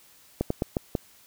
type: slowing click train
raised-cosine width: 2 ms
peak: -11 dBFS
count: 5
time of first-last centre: 0.41-0.952 s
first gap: 94 ms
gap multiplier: 1.25
effects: white hiss -56 dBFS RMS until 1.26 s